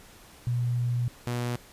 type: tone pair in turn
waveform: sine / sawtooth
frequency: 121.3 / 121.3 Hz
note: B2 / B2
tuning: -31 / -31 cents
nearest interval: unison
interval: 0 cents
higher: neither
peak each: -24 dBFS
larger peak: neither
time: 0.47-1.08 / 1.27-1.56 s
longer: first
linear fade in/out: 0 ms
effects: pink hiss -52 dBFS RMS until 1.72 s + resampled to 32000 Hz